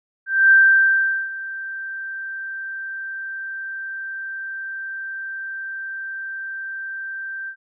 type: tone with ADSR envelope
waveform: sine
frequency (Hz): 1568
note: G6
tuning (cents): 0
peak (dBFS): -8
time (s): 0.26-7.56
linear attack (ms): 250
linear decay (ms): 780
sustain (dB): -19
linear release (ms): 78
effects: none